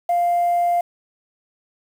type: tone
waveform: sine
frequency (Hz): 698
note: F5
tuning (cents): -1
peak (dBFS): -14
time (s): 0.09-0.81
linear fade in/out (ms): 5
effects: tanh soft clip ceiling -13 dBFS + 7-bit